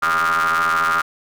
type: ring-modulated tone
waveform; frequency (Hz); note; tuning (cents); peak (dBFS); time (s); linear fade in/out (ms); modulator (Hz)
40% pulse; 82.3; E2; -2; -12; 0.02-1.02; 10; 1310
effects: none